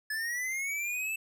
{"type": "linear sweep", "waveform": "square", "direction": "up", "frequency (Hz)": [1713, 2658], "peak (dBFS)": -32, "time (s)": [0.1, 1.16], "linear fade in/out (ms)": 5, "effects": []}